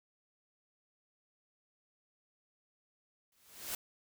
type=noise with exponential growth; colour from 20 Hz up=white; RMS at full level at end=-36 dBFS; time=3.32-3.75 s; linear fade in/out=2 ms; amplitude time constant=92 ms; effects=none